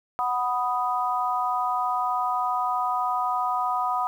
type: chord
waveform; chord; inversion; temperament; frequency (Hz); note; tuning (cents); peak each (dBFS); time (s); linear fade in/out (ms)
sine; B major; second; equal; 740 / 987.8 / 1244.5; F#5 / B5 / D#6; 0 / 0 / 0; -27; 0.19-4.07; 0
effects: 9-bit